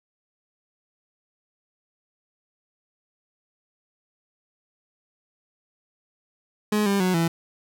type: tone with pitch steps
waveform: 30% pulse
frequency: 210.7 / 199.2 / 183.9 / 166.5 Hz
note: G#3 / G3 / F#3 / E3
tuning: +25 / +28 / -10 / +18 cents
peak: -17 dBFS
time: 6.72-7.28 s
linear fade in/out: 5 ms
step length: 140 ms
effects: none